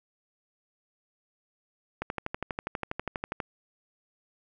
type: click train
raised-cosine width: 0.5 ms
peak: -16 dBFS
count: 18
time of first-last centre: 2.02-3.402 s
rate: 12.3 Hz
effects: none